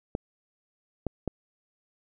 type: clicks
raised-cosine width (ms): 2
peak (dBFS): -15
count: 3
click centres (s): 0.151 / 1.067 / 1.277
effects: none